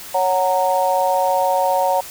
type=chord; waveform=sine; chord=F# major; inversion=second; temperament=just; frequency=555 / 740 / 925 Hz; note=C#5 / F#5 / A#5; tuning=+2 / 0 / -14 cents; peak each=-19 dBFS; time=0.14-2.01 s; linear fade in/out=10 ms; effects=white hiss -35 dBFS RMS until 2.1 s